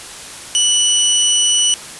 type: tone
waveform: 20% pulse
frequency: 2960 Hz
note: F#7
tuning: in tune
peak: -6 dBFS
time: 0.55-1.74 s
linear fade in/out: 0 ms
effects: white hiss -32 dBFS RMS until 1.99 s + resampled to 24000 Hz